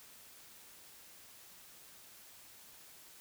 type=silence; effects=white hiss -57 dBFS RMS until 3.2 s